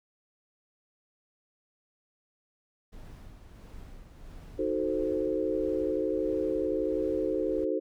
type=noise with tremolo; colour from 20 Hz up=brown; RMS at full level=-45 dBFS; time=2.92-7.65 s; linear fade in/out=10 ms; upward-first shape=sine; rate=1.5 Hz; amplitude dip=40%
type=chord; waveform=sine; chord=D# diminished seventh; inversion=none; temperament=equal with one note detuned; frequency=311.1 / 370 / 442 / 523.3 Hz; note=D#4 / F#4 / A4 / C5; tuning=0 / 0 / +8 / 0 cents; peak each=-32 dBFS; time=4.58-7.8 s; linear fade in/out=20 ms
effects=none